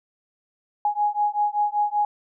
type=beating tone pair; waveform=sine; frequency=829 / 834.2 Hz; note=G#5 / G#5; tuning=-3 / +7 cents; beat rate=5.2 Hz; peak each=-23 dBFS; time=0.85-2.05 s; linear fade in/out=2 ms; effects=none